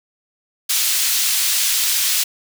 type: high-pass noise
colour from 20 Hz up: pink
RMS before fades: -18 dBFS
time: 0.69-2.24 s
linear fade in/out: 10 ms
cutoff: 3500 Hz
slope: 12 dB/octave
effects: none